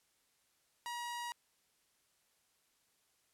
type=tone; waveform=sawtooth; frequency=956 Hz; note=A#5; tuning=43 cents sharp; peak=-36 dBFS; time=0.86-1.32 s; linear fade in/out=0 ms; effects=white hiss -75 dBFS RMS until 3.33 s + low-pass 12000 Hz 12 dB/octave